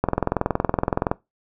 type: click train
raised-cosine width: 1 ms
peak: -5 dBFS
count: 24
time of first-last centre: 0.04-1.115 s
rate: 21.4 Hz
effects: noise-tail reverb RT60 0.2 s tail -20 dB re dry